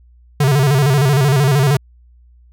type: tone with vibrato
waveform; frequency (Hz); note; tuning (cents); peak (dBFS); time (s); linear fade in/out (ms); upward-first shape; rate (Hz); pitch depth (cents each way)
square; 138.59; C#3; 0; -11; 0.4-1.77; 5; square; 13; 100
effects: added 60 Hz sine -44 dBFS peak until 2.52 s